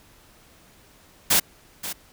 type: noise with echo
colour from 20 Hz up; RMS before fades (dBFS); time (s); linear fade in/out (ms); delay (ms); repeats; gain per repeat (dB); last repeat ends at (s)
white; -18; 1.3-1.4; 10; 530; 1; -13; 1.93
effects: pink hiss -54 dBFS RMS until 2.12 s